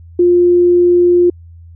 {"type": "tone", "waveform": "sine", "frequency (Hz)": 352.2, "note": "F4", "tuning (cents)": 15, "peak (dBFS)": -6, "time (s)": [0.19, 1.3], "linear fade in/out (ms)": 5, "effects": ["added 84 Hz sine -34 dBFS peak until 1.75 s"]}